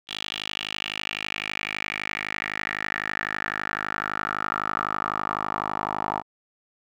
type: tone with band-pass filter sweep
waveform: 10% pulse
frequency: 51.91 Hz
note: G#1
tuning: in tune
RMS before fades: -30 dBFS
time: 0.07-6.23 s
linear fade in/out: 50 ms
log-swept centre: 3300 to 960 Hz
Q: 4.3
effects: none